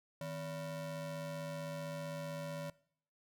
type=ring-modulated tone; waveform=square; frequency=206.4 Hz; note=G#3; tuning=10 cents flat; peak=-38 dBFS; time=0.21-2.7 s; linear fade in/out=2 ms; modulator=365 Hz; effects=noise-tail reverb RT60 0.6 s tail -21 dB re dry